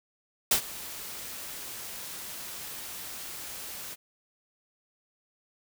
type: noise with ADSR envelope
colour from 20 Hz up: white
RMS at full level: -21 dBFS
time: 0.51-3.96 s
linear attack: 4 ms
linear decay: 91 ms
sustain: -19 dB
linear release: 31 ms
effects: none